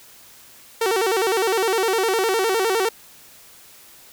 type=tone with vibrato; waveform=sawtooth; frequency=415.3 Hz; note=G#4; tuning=in tune; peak=-14 dBFS; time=0.81-2.89 s; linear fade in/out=5 ms; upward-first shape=square; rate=9.8 Hz; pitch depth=160 cents each way; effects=white hiss -47 dBFS RMS until 4.12 s